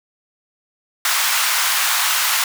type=high-pass noise; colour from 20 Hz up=pink; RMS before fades=-18 dBFS; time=1.05-2.44 s; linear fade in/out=2 ms; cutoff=1000 Hz; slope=24 dB/octave; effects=none